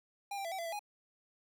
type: tone with pitch steps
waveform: square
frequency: 804 / 786 / 669 / 765 / 676 / 664 / 827 Hz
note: G5 / G5 / E5 / G5 / E5 / E5 / G#5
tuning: +44 / +4 / +25 / -42 / +43 / +12 / -8 cents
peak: -38 dBFS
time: 0.31-0.793 s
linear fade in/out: 5 ms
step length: 69 ms
effects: none